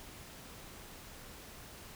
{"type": "silence", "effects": ["pink hiss -51 dBFS RMS until 1.95 s"]}